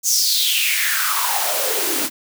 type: noise with high-pass filter sweep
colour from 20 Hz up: white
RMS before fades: -19 dBFS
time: 0.03-2.1 s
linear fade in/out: 50 ms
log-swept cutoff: 6700 to 250 Hz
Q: 5.5
effects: none